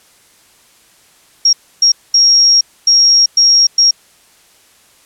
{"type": "tone bursts at uneven times", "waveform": "sine", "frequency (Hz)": 5588, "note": "F8", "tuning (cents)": 0, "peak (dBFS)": -5, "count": 6, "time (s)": [[1.45, 1.53], [1.82, 1.92], [2.14, 2.61], [2.87, 3.26], [3.37, 3.67], [3.78, 3.91]], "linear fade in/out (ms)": 5, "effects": ["white hiss -48 dBFS RMS until 5.05 s", "low-pass 11000 Hz 12 dB/octave"]}